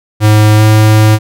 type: tone with pitch glide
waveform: square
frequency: 106.8 to 108.04 Hz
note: G#2 to A2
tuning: +49 to -31 cents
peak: -4 dBFS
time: 0.2-1.19 s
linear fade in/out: 50 ms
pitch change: +20 cents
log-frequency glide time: 0.56-0.62 s
effects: none